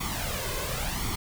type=noise with flanger; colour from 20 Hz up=pink; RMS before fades=-31 dBFS; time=0-1.16 s; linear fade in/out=10 ms; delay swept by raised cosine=0.89 to 1.99 ms; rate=0.93 Hz; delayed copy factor=+0.65; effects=none